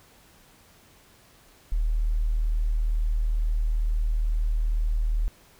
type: tone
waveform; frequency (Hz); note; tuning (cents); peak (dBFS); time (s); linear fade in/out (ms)
sine; 38.89; D#1; 0; -21; 1.72-5.28; 0
effects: pink hiss -56 dBFS RMS until 5.59 s